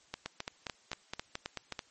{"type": "two click trains", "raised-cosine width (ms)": 0.2, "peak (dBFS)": [-19, -19], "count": [7, 8], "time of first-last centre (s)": [[0.14, 1.723], [0.26, 1.792]], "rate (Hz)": [3.79, 4.57], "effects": ["white hiss -64 dBFS RMS until 1.9 s", "MP3 32 kbps"]}